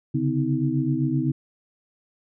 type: tone cluster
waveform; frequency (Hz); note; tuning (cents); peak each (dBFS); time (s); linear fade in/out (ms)
sine; 135.8 / 143.6 / 254 / 318.7; C#3 / D3 / B3 / D#4; -35 / -39 / +49 / +42; -26; 0.14-1.32; 10
effects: none